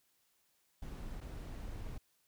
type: noise with dropouts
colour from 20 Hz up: brown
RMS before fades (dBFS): -44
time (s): 0.82-1.98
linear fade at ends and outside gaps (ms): 5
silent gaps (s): 1.204-1.212
effects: white hiss -75 dBFS RMS until 2.27 s